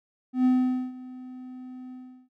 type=tone with ADSR envelope; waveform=triangle; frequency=254.3 Hz; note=C4; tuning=49 cents flat; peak=-15 dBFS; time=0.33-2.29 s; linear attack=120 ms; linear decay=470 ms; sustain=-21 dB; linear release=370 ms; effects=none